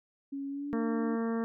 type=tone with pitch glide; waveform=sine; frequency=277.2 to 297.1 Hz; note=C#4 to D4; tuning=0 to +20 cents; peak=-34 dBFS; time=0.32-1.16 s; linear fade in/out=10 ms; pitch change=+120 cents; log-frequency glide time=0.49-0.84 s
type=harmonic tone; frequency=228.3 Hz; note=A#3; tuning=36 cents flat; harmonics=1 / 2 / 3 / 4 / 5 / 6 / 7 / 8; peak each=-30 / -35 / -44 / -46 / -44 / -49 / -49 / -51 dBFS; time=0.73-1.44 s; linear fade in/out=0 ms
effects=none